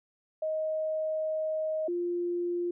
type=tone pair in turn; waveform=sine; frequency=627 / 349.6 Hz; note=D#5 / F4; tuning=+13 / +2 cents; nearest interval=minor seventh; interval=1011 cents; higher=first; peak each=-28 dBFS; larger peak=neither; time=0.42-1.88 / 1.88-2.71 s; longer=first; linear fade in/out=5 ms; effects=none